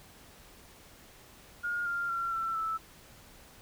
sine tone with pitch steps, 1423 / 1395.3 / 1368.2 / 1341.6 / 1315.5 Hz, F6 / F6 / F6 / E6 / E6, +32 / -2 / -36 / +30 / -4 cents, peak -30 dBFS, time 1.63-2.78 s, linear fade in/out 20 ms, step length 230 ms, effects pink hiss -55 dBFS RMS until 3.61 s

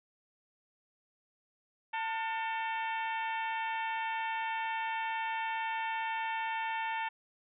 harmonic tone with a mistuned harmonic, 447.8 Hz, A4, 30 cents sharp, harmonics 2 / 3 / 4 / 5 / 6 / 7 / 8, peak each -34 / -45 / -40 / -43 / -44 / -50 / -55 dBFS, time 1.93-7.09 s, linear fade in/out 10 ms, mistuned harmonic 3, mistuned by +110 cents, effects none

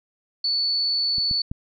sine tone, 4459 Hz, C#8, 9 cents sharp, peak -20 dBFS, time 0.44-1.42 s, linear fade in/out 5 ms
clicks, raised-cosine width 5 ms, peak -24 / -21 / -16 dBFS, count 3, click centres 1.183 / 1.312 / 1.515 s
effects none

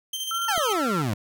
sawtooth tone with tremolo, 3136 Hz, G7, in tune, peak -24 dBFS, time 0.13-0.73 s, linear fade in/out 5 ms, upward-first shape square, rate 14 Hz, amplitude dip 40%
sine tone with vibrato, 1330 Hz, E6, 15 cents sharp, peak -26 dBFS, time 0.31-1.02 s, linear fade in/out 2 ms, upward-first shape sine, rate 2.1 Hz, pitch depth 58 cents each way
25% pulse exponential sweep, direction down, 923 to 96.9 Hz, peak -20 dBFS, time 0.48-1.14 s, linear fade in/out 5 ms
click, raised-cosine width 2 ms, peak -22 dBFS, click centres 0.578 s
effects none

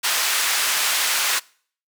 pink band-pass noise, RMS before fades -21 dBFS, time 0.03-1.4 s, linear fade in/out 20 ms, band 1400 to 15000 Hz, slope 12 dB/octave, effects noise-tail reverb RT60 0.5 s tail -24 dB re dry

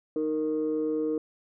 sine tone pair together, 310 / 464.5 Hz, D#4 / A#4, -6 / -6 cents, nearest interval perfect fifth, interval 700 cents, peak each -27 dBFS, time 0.16-1.18 s, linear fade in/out 2 ms, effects tanh soft clip ceiling -20 dBFS

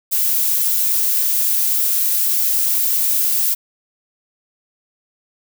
violet noise, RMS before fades -17 dBFS, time 0.11-3.55 s, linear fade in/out 20 ms, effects none

